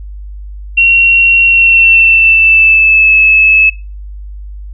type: tone with pitch glide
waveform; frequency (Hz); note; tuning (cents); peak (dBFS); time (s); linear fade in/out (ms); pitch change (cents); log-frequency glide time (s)
sine; 2736 to 2599; F7 to E7; -36 to -25; -3; 0.77-3.7; 10; -89; 1.46-3.14
effects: noise-tail reverb RT60 0.3 s tail -20 dB re dry + added 50 Hz sine -23 dBFS peak until 4.73 s